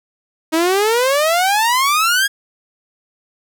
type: exponential sweep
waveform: sawtooth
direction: up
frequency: 312.2 to 1661.2 Hz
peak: -9 dBFS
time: 0.52-2.28 s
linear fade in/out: 20 ms
effects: none